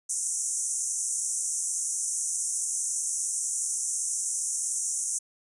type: band-pass noise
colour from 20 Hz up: white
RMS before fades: -30 dBFS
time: 0.09-5.19 s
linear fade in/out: 10 ms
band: 5900 to 10000 Hz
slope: 96 dB/octave
effects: resampled to 24000 Hz